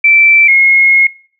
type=tone pair in turn; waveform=sine; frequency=2333 / 2160 Hz; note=D7 / C#7; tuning=-12 / -45 cents; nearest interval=minor second; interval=133 cents; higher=first; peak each=-4 dBFS; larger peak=neither; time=0.04-0.48 / 0.48-1.07 s; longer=second; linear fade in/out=5 ms; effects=noise-tail reverb RT60 0.5 s tail -23 dB re dry